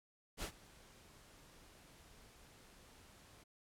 pink noise with ADSR envelope, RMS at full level -41 dBFS, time 0.37-3.44 s, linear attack 59 ms, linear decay 84 ms, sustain -21 dB, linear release 13 ms, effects low-pass 12000 Hz 12 dB/octave

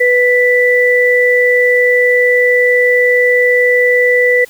sine tone pair together, 493.9 / 1975.6 Hz, B4 / B6, 0 / 0 cents, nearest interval 2 octaves, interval 2400 cents, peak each -10 dBFS, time 0-4.45 s, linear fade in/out 10 ms, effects white hiss -41 dBFS RMS until 4.49 s

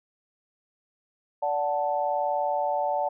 sine chord, D major, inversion none, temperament equal with one note detuned, 580.9 / 740 / 880 Hz, D5 / F#5 / A5, -19 / 0 / 0 cents, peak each -28 dBFS, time 1.42-3.09 s, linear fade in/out 10 ms, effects none

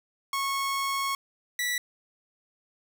sawtooth tone pair in turn, 1098 / 1956.4 Hz, C#6 / B6, -17 / -17 cents, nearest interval minor seventh, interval 1000 cents, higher second, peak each -23 dBFS, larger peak neither, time 0.33-1.15 / 1.59-1.78 s, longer first, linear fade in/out 2 ms, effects none

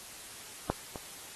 clicks, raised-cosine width 1 ms, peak -14 / -26 dBFS, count 2, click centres 0.7 / 0.958 s, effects white hiss -47 dBFS RMS until 1.35 s + AAC 32 kbps

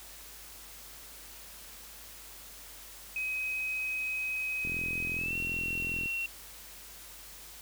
sine tone with pitch glide, 2531 to 2728 Hz, D#7 to F7, +29 to -41 cents, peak -31 dBFS, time 3.16-6.26 s, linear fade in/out 2 ms, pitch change +130 cents, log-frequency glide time 5.16-5.36 s
click train, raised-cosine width 3 ms, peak -29 dBFS, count 61, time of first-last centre 4.65-6.058 s, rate 42.6 Hz
effects added 50 Hz sine -57 dBFS peak until 7.61 s + white hiss -49 dBFS RMS until 7.61 s

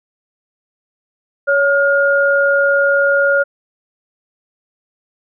sine tone pair together, 560.4 / 1421 Hz, C#5 / F6, +19 / +30 cents, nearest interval octave + major third, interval 1611 cents, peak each -13 dBFS, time 1.47-3.44 s, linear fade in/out 20 ms, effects none

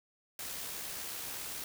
white noise with amplitude modulation, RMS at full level -40 dBFS, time 0.39-1.64 s, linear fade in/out 2 ms, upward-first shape sine, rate 67.5 Hz, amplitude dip 25%, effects none

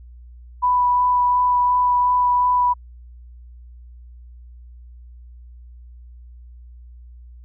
sine tone with vibrato, 987.8 Hz, B5, in tune, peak -14 dBFS, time 0.62-2.74 s, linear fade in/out 20 ms, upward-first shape sine, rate 2.8 Hz, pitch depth 9 cents each way, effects added 60 Hz sine -39 dBFS peak until 7.44 s

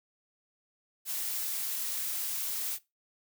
blue noise, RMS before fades -34 dBFS, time 1.05-2.79 s, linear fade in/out 50 ms, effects noise-tail reverb RT60 0.2 s tail -18 dB re dry

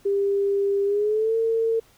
sine tone with pitch glide, 398.7 to 452.7 Hz, G4 to A4, +29 to +49 cents, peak -19 dBFS, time 0.05-1.8 s, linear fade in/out 10 ms, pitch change +220 cents, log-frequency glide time 0.85-1.35 s, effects pink hiss -57 dBFS RMS until 1.97 s

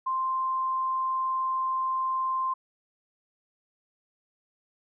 sine tone, 1046.5 Hz, C6, in tune, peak -25 dBFS, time 0.06-2.54 s, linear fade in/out 10 ms, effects none

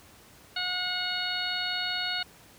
harmonic tone with a mistuned harmonic, 725 Hz, F#5, 35 cents flat, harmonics 1 / 2 / 3 / 4 / 5 / 6, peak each -39 / -34 / -38 / -35 / -35 / -34 dBFS, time 0.56-2.23 s, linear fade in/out 5 ms, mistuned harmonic 5, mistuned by +48 cents, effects pink hiss -54 dBFS RMS until 2.58 s + high-pass 60 Hz 12 dB/octave

